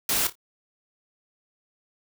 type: noise with echo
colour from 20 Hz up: white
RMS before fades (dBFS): -24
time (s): 0.09-0.27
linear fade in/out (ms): 2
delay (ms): 28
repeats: 3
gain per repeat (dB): -12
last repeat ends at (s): 0.354
effects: none